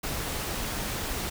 pink noise, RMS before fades -32 dBFS, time 0.03-1.3 s, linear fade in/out 10 ms, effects none

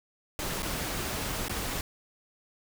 pink noise with dropouts, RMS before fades -33 dBFS, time 0.39-1.81 s, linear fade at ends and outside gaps 1 ms, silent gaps 0.623-0.629 / 1.483-1.495 s, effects none

